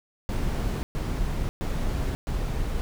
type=noise bursts; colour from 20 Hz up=brown; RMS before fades=-27 dBFS; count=4; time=0.29-2.81 s; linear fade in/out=0 ms; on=540 ms; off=120 ms; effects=none